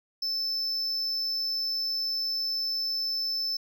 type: tone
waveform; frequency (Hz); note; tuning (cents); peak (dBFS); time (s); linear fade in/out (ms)
triangle; 5274; E8; 0; -26; 0.22-3.57; 5
effects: none